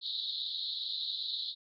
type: band-pass noise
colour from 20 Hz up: white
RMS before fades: -37 dBFS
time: 0.01-1.55 s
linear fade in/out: 50 ms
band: 3600 to 4200 Hz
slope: 96 dB/octave
effects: none